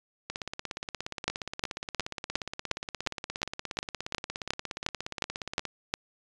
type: two click trains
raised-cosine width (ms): 0.2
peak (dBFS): -17 / -9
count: 92 / 14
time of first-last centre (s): 0.3-5.653 / 1.28-5.939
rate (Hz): 17 / 2.79
effects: resampled to 22050 Hz